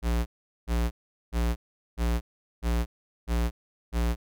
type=tone bursts; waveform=square; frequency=58.7 Hz; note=A#1; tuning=13 cents sharp; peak=-24 dBFS; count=7; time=0.02-4.16 s; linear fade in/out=50 ms; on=240 ms; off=410 ms; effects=none

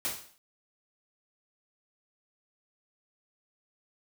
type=noise with exponential decay; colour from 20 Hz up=white; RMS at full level=-29 dBFS; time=0.05-0.38 s; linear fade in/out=0 ms; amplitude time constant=71 ms; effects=none

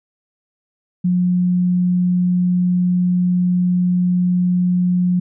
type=tone; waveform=sine; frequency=179.4 Hz; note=F3; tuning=47 cents sharp; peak=-13 dBFS; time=1.04-5.2 s; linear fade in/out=10 ms; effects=none

